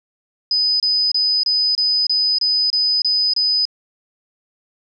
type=tone bursts; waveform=sine; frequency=5000 Hz; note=D#8; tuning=8 cents sharp; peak=-14 dBFS; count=10; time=0.51-3.653 s; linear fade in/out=2 ms; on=290 ms; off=27 ms; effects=none